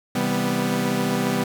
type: chord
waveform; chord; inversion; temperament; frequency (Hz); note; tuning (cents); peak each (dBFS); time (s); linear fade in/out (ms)
sawtooth; C major seventh; none; equal with one note detuned; 130.81 / 162.08 / 196 / 246.9; C3 / E3 / G3 / B3; 0 / -29 / 0 / 0; -26 / -26 / -21 / -20; 0.15-1.44; 5
effects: 8-bit